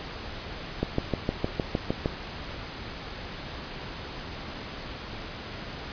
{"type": "click train", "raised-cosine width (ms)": 2, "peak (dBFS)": -11, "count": 9, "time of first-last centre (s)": [0.83, 2.059], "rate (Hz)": 6.51, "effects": ["pink hiss -38 dBFS RMS until 5.92 s", "resampled to 11025 Hz"]}